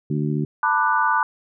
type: harmonic tone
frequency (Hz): 74.4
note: D2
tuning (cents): +23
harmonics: 2 / 3 / 4 / 5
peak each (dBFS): -22 / -26 / -28 / -30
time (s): 0.1-0.45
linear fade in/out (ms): 5
type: chord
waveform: sine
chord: B minor seventh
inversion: third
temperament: just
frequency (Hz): 889 / 987.8 / 1185.3 / 1481.6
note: A5 / B5 / D6 / F#6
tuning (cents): +18 / 0 / +16 / +2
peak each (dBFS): -22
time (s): 0.63-1.23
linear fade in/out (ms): 2
effects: none